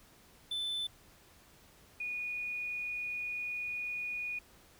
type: tone pair in turn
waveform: triangle / sine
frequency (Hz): 3520 / 2458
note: A7 / D#7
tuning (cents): 0 / -22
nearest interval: tritone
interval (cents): 622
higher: first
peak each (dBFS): -32 / -35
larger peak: first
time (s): 0.51-0.87 / 2-4.39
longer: second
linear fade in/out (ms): 5
effects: pink hiss -61 dBFS RMS until 4.79 s